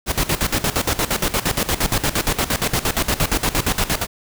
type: noise with tremolo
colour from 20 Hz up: pink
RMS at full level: -18 dBFS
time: 0.06-4.07 s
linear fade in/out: 50 ms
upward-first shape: square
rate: 8.6 Hz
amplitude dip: 80%
effects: none